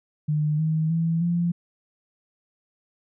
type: tone with pitch steps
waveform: sine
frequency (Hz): 151.2 / 157.89 / 164.88 / 172.18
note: D#3 / D#3 / E3 / F3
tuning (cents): -49 / +26 / +1 / -24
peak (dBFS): -20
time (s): 0.28-1.52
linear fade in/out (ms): 10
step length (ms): 310
effects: none